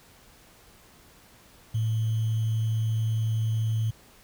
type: tone with sample-and-hold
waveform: sine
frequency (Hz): 111.1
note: A2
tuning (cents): +17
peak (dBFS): -23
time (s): 1.74-3.91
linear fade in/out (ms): 10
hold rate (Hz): 3150
effects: pink hiss -55 dBFS RMS until 4.23 s